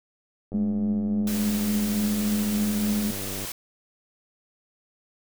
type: click train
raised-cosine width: 2 ms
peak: -24 dBFS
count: 288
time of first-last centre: 0.52-3.449 s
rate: 98 Hz
type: tone with tremolo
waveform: sine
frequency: 210 Hz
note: G#3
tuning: 19 cents sharp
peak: -21 dBFS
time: 0.54-3.11 s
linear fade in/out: 5 ms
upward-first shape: triangle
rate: 3.5 Hz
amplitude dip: 30%
type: noise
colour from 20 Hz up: white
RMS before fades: -34 dBFS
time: 1.27-3.52 s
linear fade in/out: 2 ms
effects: none